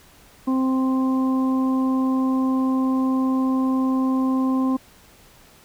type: harmonic tone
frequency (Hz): 261.6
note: C4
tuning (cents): 0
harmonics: 1 / 2 / 3 / 4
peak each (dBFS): -18 / -33 / -36 / -30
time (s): 0.47-4.77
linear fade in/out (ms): 10
effects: pink hiss -51 dBFS RMS until 5.64 s